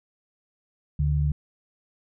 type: tone pair together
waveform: sine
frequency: 73.15 / 146.3 Hz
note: D2 / D3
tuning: -6 / -6 cents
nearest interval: octave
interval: 1200 cents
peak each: -23 dBFS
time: 0.99-1.32 s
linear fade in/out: 5 ms
effects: none